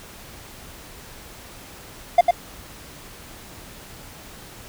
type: tone with echo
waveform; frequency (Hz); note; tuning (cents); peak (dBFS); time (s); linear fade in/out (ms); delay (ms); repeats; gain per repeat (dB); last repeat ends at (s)
triangle; 698.5; F5; 0; -6; 2.18-2.21; 5; 100; 1; -4; 2.31
effects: pink hiss -42 dBFS RMS until 4.68 s